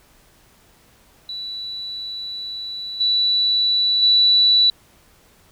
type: tone with level steps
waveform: sine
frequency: 3951 Hz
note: B7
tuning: in tune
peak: -27 / -15 / -11 dBFS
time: 1.29-4.7 s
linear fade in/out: 2 ms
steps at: 3 / 4.02 s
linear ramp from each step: 10 ms
effects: pink hiss -54 dBFS RMS until 5.51 s